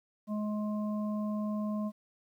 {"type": "harmonic tone", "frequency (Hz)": 210.9, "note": "G#3", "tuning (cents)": 27, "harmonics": [1, 3, 5], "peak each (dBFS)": [-31, -41, -45], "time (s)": [0.27, 1.92], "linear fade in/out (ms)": 50, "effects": ["11-bit"]}